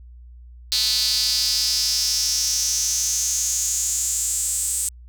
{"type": "tone with high-pass filter sweep", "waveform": "square", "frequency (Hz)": 116.54, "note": "A#2", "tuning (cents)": 0, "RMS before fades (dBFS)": -22, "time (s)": [0.72, 4.89], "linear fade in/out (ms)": 0, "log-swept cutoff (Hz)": [4300, 8200], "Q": 5.9, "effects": ["added 60 Hz sine -40 dBFS peak until 5.08 s"]}